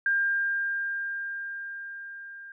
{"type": "tone with level ramp", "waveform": "sine", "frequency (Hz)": 1600, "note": "G6", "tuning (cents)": 35, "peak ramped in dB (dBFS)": [-21, -41], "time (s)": [0.06, 2.52], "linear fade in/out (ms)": 2, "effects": []}